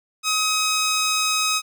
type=tone; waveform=10% pulse; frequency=1267 Hz; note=D#6; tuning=31 cents sharp; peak=-11 dBFS; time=0.23-1.62 s; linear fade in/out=50 ms; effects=none